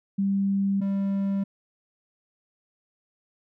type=tone pair in turn; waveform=sine / triangle; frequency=196.9 / 196.9 Hz; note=G3 / G3; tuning=+8 / +8 cents; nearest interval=unison; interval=0 cents; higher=neither; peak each=-21 dBFS; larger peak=neither; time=0.18-0.81 / 0.81-1.44 s; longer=neither; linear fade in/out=10 ms; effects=none